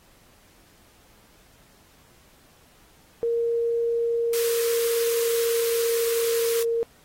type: tone with pitch glide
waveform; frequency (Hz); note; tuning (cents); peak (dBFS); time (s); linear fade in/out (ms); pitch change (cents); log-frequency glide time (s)
sine; 466.2 to 462.4; A#4 to A#4; 0 to -14; -21; 3.23-6.83; 0; -14; 4.19-6.45
type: high-pass noise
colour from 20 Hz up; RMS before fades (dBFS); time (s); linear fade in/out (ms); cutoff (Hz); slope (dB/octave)
white; -31; 4.33-6.63; 2; 970; 96
effects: pink hiss -57 dBFS RMS until 7.04 s + AAC 48 kbps